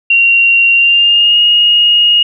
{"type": "tone with pitch glide", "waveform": "sine", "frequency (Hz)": [2756, 2866], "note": ["F7", "F7"], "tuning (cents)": [-24, 44], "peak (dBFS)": -5, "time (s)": [0.1, 2.23], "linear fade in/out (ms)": 5, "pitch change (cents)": 68, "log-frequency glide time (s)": [0.73, 1.4], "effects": []}